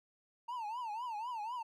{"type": "tone with vibrato", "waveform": "triangle", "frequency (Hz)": 915, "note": "A#5", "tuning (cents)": -32, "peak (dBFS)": -36, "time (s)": [0.48, 1.63], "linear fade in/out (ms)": 10, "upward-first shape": "triangle", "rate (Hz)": 4, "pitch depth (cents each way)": 200, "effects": []}